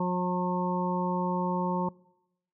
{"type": "harmonic tone", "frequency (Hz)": 180, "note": "F#3", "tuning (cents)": -47, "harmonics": [1, 2, 3, 5, 6], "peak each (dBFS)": [-28, -35, -35, -31, -37], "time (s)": [0, 1.89], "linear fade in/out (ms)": 5, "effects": ["noise-tail reverb RT60 0.9 s tail -24 dB re dry"]}